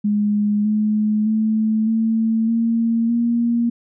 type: tone with pitch steps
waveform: sine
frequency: 207.7 / 212.9 / 218.3 / 223.8 / 229.4 / 235.2 Hz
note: G#3 / G#3 / A3 / A3 / A#3 / A#3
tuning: 0 / +43 / -13 / +30 / -28 / +16 cents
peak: -15 dBFS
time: 0.04-3.7 s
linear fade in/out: 10 ms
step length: 610 ms
effects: none